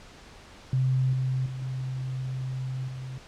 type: tone with level steps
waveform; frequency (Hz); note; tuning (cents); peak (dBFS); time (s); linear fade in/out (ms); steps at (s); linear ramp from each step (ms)
sine; 130; C3; -11; -21 / -24 / -32 / -29 / -34; 0.73-3.18; 2; 1.13 / 1.46 / 1.62 / 2.88; 2
effects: pink hiss -49 dBFS RMS until 3.27 s + low-pass 6000 Hz 12 dB/octave